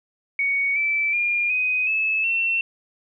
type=tone with pitch steps; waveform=sine; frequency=2234 / 2321 / 2411 / 2505 / 2602 / 2703 Hz; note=C#7 / D7 / D7 / D#7 / E7 / E7; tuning=+13 / -21 / +45 / +11 / -23 / +43 cents; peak=-19 dBFS; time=0.39-2.61 s; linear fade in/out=2 ms; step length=370 ms; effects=none